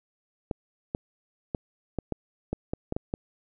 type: clicks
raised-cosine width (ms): 2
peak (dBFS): -15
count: 10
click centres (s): 0.512 / 0.949 / 1.548 / 1.987 / 2.123 / 2.53 / 2.735 / 2.924 / 2.965 / 3.139
effects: none